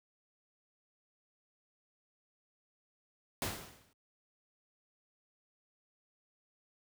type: noise with exponential decay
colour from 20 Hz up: pink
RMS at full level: -33 dBFS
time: 3.42-3.93 s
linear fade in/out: 1 ms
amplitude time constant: 110 ms
effects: high-pass 60 Hz 12 dB/octave